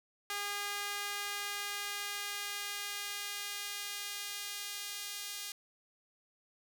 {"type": "tone with high-pass filter sweep", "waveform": "sawtooth", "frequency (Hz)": 407.3, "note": "G#4", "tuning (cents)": -34, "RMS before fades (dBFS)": -40, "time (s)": [0.3, 5.52], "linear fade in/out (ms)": 2, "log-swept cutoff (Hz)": [1300, 3500], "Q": 0.75, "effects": []}